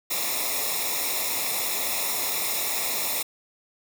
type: noise with comb filter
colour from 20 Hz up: white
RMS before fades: -27 dBFS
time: 0.1-3.23 s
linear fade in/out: 10 ms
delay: 0.65 ms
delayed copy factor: -0.9
effects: none